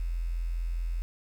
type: tone with quantisation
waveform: sine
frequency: 42.38 Hz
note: E1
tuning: 49 cents sharp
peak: -28 dBFS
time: 0-1.02 s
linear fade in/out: 0 ms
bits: 9
effects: none